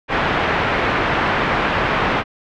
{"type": "low-pass noise", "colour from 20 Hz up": "white", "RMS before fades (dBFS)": -18, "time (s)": [0.08, 2.24], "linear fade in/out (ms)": 50, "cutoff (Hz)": 1900, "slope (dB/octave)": 12, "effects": ["low-pass 3000 Hz 12 dB/octave"]}